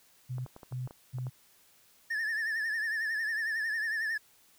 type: tone bursts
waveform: sine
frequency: 126.8 Hz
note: B2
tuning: 46 cents sharp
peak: -33 dBFS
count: 3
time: 0.29-1.3 s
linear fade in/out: 20 ms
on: 170 ms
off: 250 ms
type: clicks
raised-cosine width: 1 ms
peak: -33 dBFS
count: 9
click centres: 0.383 / 0.463 / 0.564 / 0.632 / 0.724 / 0.875 / 0.909 / 1.185 / 1.268 s
type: tone with vibrato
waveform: triangle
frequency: 1771 Hz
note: A6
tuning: 11 cents sharp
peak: -28 dBFS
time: 2.1-4.18 s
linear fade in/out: 10 ms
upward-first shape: triangle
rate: 11 Hz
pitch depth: 96 cents each way
effects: white hiss -63 dBFS RMS until 4.58 s